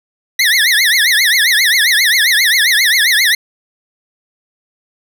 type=tone with vibrato; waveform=25% pulse; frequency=1903 Hz; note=A#6; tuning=35 cents sharp; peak=-5 dBFS; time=0.39-3.35 s; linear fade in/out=5 ms; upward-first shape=triangle; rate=7.5 Hz; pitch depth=270 cents each way; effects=none